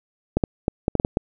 clicks, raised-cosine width 2 ms, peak -5 dBFS, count 8, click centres 0.37 / 0.438 / 0.681 / 0.881 / 0.953 / 0.999 / 1.049 / 1.171 s, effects none

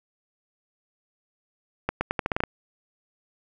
accelerating click train, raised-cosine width 0.5 ms, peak -9 dBFS, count 9, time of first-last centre 1.89-2.437 s, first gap 120 ms, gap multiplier 0.83, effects none

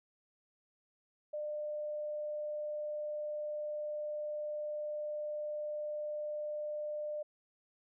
sine tone with vibrato, 600 Hz, D5, 37 cents sharp, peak -36 dBFS, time 1.33-7.23 s, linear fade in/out 10 ms, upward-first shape sine, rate 20 Hz, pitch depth 13 cents each way, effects none

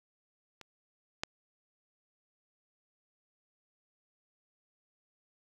clicks, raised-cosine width 0.2 ms, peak -30 / -15 dBFS, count 2, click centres 0.613 / 1.235 s, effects 9-bit

